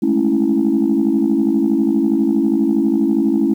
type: chord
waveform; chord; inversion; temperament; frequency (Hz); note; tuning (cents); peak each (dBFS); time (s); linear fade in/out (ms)
sine; A major seventh; third; equal; 207.7 / 220 / 277.2 / 329.6; G#3 / A3 / C#4 / E4; 0 / 0 / 0 / 0; -21 / -18 / -16 / -16; 0.02-3.54; 10
effects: tanh soft clip ceiling -6 dBFS + 8-bit